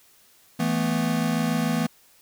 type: chord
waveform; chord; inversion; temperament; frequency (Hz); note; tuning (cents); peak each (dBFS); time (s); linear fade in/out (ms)
square; E suspended fourth; none; equal; 164.81 / 220 / 246.9; E3 / A3 / B3; 0 / 0 / 0; -27; 0.59-1.87; 10
effects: white hiss -57 dBFS RMS until 2.21 s